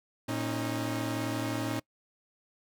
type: tone cluster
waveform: sawtooth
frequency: 114.1 / 272.5 / 310.9 Hz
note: A#2 / C#4 / D#4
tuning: -37 / -29 / -1 cents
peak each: -31 dBFS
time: 0.28-1.8 s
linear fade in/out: 10 ms
effects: noise-tail reverb RT60 0.1 s tail -24 dB re dry